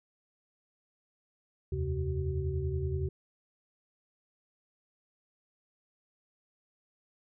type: tone cluster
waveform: sine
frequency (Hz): 78.9 / 89.5 / 133.6 / 378.9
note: D#2 / F2 / C3 / F#4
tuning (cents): +25 / +43 / +36 / +41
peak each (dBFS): -33 / -37 / -35 / -37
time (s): 1.72-3.09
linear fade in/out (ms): 5
effects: none